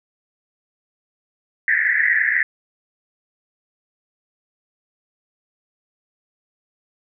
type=band-pass noise; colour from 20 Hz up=pink; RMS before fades=-18 dBFS; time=1.68-2.43 s; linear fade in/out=2 ms; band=1700 to 2000 Hz; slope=96 dB/octave; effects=none